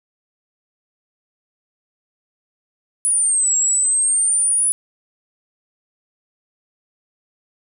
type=exponential two-way sweep; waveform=sine; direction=down then up; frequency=9956 to 7550 to 9956 Hz; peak=-14 dBFS; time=3.05-4.72 s; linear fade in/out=0 ms; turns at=3.56 s; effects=none